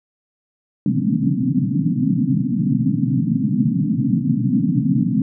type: band-pass noise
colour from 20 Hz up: white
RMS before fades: -18 dBFS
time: 0.86-5.22 s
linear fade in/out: 2 ms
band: 120 to 280 Hz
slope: 96 dB/octave
effects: none